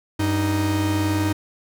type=tone pair together; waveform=45% pulse; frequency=97.17 / 311.1 Hz; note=G2 / D#4; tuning=-15 / 0 cents; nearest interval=octave + minor sixth; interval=2015 cents; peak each=-22 dBFS; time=0.19-1.33 s; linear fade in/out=10 ms; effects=none